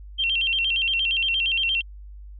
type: tone with vibrato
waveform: sine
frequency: 2933 Hz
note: F#7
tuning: 16 cents flat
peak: -20 dBFS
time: 0.18-1.82 s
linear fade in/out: 20 ms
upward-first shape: square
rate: 8.6 Hz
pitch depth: 130 cents each way
effects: added 50 Hz sine -38 dBFS peak until 2.39 s